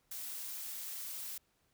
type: noise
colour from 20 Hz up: blue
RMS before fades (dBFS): -43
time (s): 0.11-1.38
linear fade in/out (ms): 5
effects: pink hiss -75 dBFS RMS until 1.73 s